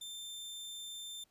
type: tone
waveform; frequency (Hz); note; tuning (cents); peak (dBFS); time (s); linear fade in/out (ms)
sawtooth; 3574; A7; +26; -40; 0.01-1.24; 5
effects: pink hiss -74 dBFS RMS until 1.3 s + resampled to 32000 Hz